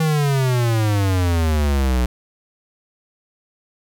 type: exponential sweep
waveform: square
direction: down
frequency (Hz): 161.5 to 60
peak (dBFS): -16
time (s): 0-2.06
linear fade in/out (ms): 5
effects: none